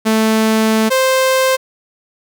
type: tone pair in turn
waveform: sawtooth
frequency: 220 / 523.3 Hz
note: A3 / C5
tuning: 0 / 0 cents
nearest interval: octave + minor third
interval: 1500 cents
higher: second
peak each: -7 dBFS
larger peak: neither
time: 0.05-0.9 / 0.9-1.57 s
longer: first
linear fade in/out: 20 ms
effects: none